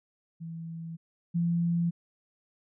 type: tone pair in turn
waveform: sine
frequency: 164.81 / 170.43 Hz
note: E3 / F3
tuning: 0 / -42 cents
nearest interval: minor second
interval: 58 cents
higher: second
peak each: -36 / -24 dBFS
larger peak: second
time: 0.4-0.97 / 1.34-1.91 s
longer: neither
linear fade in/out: 20 ms
effects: none